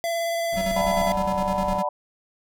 square tone with vibrato, 674 Hz, E5, 38 cents sharp, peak -24 dBFS, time 0.04-1.12 s, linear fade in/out 0 ms, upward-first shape triangle, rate 18 Hz, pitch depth 14 cents each way
brown noise, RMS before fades -35 dBFS, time 0.52-1.79 s, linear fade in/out 10 ms
square tone with tremolo, 190 Hz, F#3, 46 cents sharp, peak -26 dBFS, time 0.56-1.83 s, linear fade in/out 20 ms, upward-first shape square, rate 9.8 Hz, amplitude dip 65%
sine chord, B minor seventh, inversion first, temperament just, 592.7 / 740.8 / 889 / 987.8 Hz, D5 / F#5 / A5 / B5, +16 / +2 / +18 / 0 cents, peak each -27 / -29 / -31 / -27 dBFS, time 0.76-1.89 s, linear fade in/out 5 ms
effects none

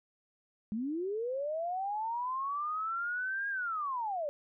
sine linear two-way sweep, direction up then down, 202.8 to 1638 to 558 Hz, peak -32 dBFS, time 0.72-4.29 s, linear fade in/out 0 ms, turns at 3.49 s, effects none

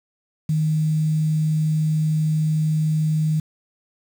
sine tone with quantisation, 155.56 Hz, D#3, in tune, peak -17 dBFS, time 0.49-3.4 s, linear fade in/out 5 ms, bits 7, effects none

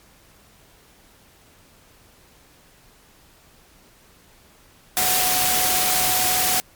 sine tone in noise, 738 Hz, F#5, 5 cents flat, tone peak -26 dBFS, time 4.97-6.6 s, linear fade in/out 0 ms, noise white, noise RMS -20 dBFS, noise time 4.97-6.6 s, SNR -9 dB, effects pink hiss -53 dBFS RMS until 6.75 s + MP3 96 kbps

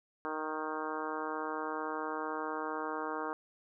harmonic tone with a mistuned harmonic, 155.56 Hz, D#3, in tune, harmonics 2 / 3 / 4 / 5 / 6 / 7 / 8 / 9 / 10, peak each -42 / -41 / -46 / -44 / -42 / -42 / -44 / -46 / -47 dBFS, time 0.25-3.33 s, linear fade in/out 0 ms, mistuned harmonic 10, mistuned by +24 cents, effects none

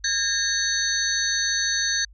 sine tone cluster, 1633 / 1815 / 3786 / 4406 / 6140 Hz, G#6 / A#6 / A#7 / C#8 / G8, -30 / -47 / +26 / -11 / -37 cents, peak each -27 / -31 / -30 / -26 / -26 dBFS, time 0.04-2.05 s, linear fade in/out 5 ms, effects added 50 Hz sine -46 dBFS peak until 2.13 s

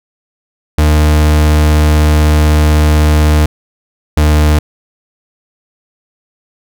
40% pulse tone pair in turn, 76 / 75.72 Hz, D#2 / D#2, -40 / -47 cents, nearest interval unison, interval 7 cents, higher first, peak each -5 dBFS, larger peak neither, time 0.78-3.46 / 4.17-4.59 s, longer first, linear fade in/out 5 ms, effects none

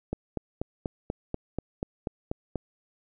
click train, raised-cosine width 2 ms, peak -16 dBFS, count 11, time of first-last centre 0.13-2.557 s, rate 4.12 Hz, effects none

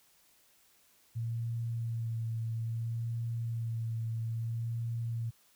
sine tone with vibrato, 114.8 Hz, A#2, 26 cents flat, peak -32 dBFS, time 1.15-5.31 s, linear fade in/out 20 ms, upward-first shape sine, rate 0.6 Hz, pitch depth 22 cents each way, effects white hiss -66 dBFS RMS until 5.55 s

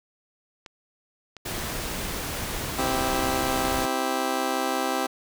clicks, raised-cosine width 0.2 ms, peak -24 dBFS, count 4, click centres 0.662 / 1.367 / 1.991 / 2.145 s
pink noise, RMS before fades -31 dBFS, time 1.45-3.86 s, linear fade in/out 10 ms
15% pulse chord, C major, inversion none, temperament just, 261.6 / 327 / 392.4 Hz, C4 / E4 / G4, 0 / -14 / +2 cents, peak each -22 / -24 / -24 dBFS, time 2.78-5.07 s, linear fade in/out 10 ms
effects none

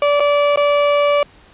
35% pulse tone with dropouts, 579 Hz, D5, 25 cents flat, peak -10 dBFS, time 0.02-1.23 s, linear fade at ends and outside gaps 2 ms, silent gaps 0.198-0.203 / 0.56-0.573 s, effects pink hiss -47 dBFS RMS until 1.53 s + resampled to 8000 Hz

